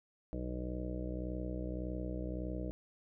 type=harmonic tone; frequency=61.74 Hz; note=B1; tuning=in tune; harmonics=1 / 2 / 3 / 5 / 6 / 7 / 8 / 9 / 10; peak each=-40 / -47 / -44 / -43 / -52 / -54 / -48 / -52 / -49 dBFS; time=0.33-2.71 s; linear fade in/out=0 ms; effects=none